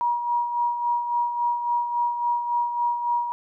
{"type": "tone with tremolo", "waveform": "sine", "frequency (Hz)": 956, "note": "A#5", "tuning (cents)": 43, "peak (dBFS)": -19, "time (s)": [0.01, 3.32], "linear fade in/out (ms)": 0, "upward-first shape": "sine", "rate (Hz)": 3.6, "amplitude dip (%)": 55, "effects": []}